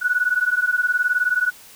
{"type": "beating tone pair", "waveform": "sine", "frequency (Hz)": [1464, 1483], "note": ["F#6", "F#6"], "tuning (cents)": [-19, 4], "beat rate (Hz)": 19, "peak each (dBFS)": [-20, -20], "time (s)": [0.01, 1.51], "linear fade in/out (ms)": 20, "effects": ["white hiss -45 dBFS RMS until 1.75 s"]}